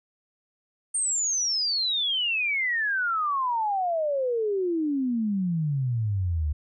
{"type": "exponential sweep", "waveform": "sine", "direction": "down", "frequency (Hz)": [8870, 71.6], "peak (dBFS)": -23, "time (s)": [0.94, 6.53], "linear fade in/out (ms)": 10, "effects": []}